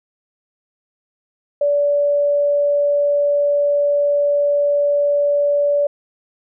sine tone, 577 Hz, D5, 31 cents flat, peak -13 dBFS, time 1.61-5.87 s, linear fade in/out 5 ms, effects none

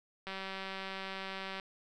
click train, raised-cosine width 0.3 ms, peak -25 dBFS, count 256, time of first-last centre 0.27-1.598 s, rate 192 Hz, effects none

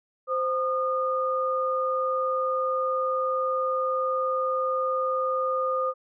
sine tone pair together, 520 / 1221.5 Hz, C5 / D#6, -11 / -32 cents, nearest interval octave + minor third, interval 1479 cents, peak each -26 dBFS, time 0.27-5.94 s, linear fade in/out 50 ms, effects none

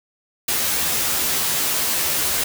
white noise with comb filter, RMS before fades -21 dBFS, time 0.48-2.44 s, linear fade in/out 5 ms, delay 13 ms, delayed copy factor +0.8, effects none

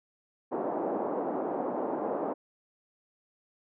pink band-pass noise, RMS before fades -32 dBFS, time 0.51-2.34 s, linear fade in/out 20 ms, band 270 to 880 Hz, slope 24 dB/octave, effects none

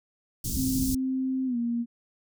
pink band-stop noise, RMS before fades -30 dBFS, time 0.44-0.95 s, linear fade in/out 5 ms, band 250 to 5300 Hz, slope 24 dB/octave
sine tone with pitch glide, 261.6 to 235.8 Hz, C4 to A#3, 0 to +20 cents, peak -25 dBFS, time 0.55-1.86 s, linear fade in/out 50 ms, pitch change -180 cents, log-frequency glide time 1.46-1.57 s
effects none

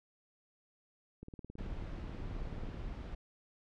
click train, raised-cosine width 3 ms, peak -34 dBFS, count 29, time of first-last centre 1.23-2.744 s, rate 18.5 Hz
brown noise, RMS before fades -42 dBFS, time 1.58-3.15 s, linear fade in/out 5 ms
effects low-pass 4000 Hz 12 dB/octave

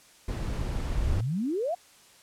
brown noise, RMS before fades -30 dBFS, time 0.28-1.21 s, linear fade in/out 5 ms
sine exponential sweep, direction up, 43.36 to 740 Hz, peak -26 dBFS, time 0.95-1.75 s, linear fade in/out 10 ms
effects white hiss -56 dBFS RMS until 2.22 s + low-pass 10000 Hz 12 dB/octave

